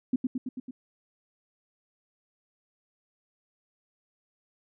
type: tone with echo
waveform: sine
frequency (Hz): 254.4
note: C4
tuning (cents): -48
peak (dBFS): -21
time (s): 0.13-0.16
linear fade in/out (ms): 5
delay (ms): 110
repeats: 5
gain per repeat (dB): -3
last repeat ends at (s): 0.71
effects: none